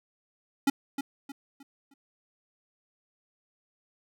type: tone with echo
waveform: square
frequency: 277.2 Hz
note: C#4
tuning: in tune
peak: -21 dBFS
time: 0.67-0.7 s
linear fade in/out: 5 ms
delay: 310 ms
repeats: 4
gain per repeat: -9 dB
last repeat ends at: 1.94 s
effects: none